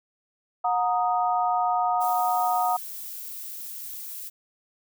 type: chord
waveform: sine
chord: D# minor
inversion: first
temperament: equal with one note detuned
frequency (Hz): 725.6 / 932.3 / 1244.5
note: F#5 / A#5 / D#6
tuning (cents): -34 / 0 / 0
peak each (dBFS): -23 / -27 / -28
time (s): 0.64-2.77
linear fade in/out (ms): 10
type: noise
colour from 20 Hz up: violet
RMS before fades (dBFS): -37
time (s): 2-4.3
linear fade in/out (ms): 20
effects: none